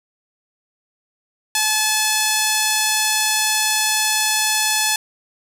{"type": "tone", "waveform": "5% pulse", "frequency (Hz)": 862, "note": "A5", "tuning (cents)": -36, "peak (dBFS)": -4, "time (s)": [1.55, 4.96], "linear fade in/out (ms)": 2, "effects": []}